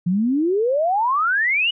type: exponential sweep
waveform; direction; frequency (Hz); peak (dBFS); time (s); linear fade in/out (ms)
sine; up; 168.6 to 2982; -16; 0.06-1.71; 10
effects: none